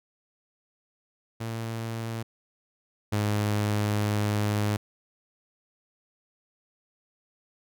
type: tone pair in turn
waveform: sawtooth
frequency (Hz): 113.5 / 104.61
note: A#2 / G#2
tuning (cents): -46 / +13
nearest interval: minor second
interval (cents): 141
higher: first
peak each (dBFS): -27 / -20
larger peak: second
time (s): 1.4-2.23 / 3.12-4.77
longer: second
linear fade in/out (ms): 10
effects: none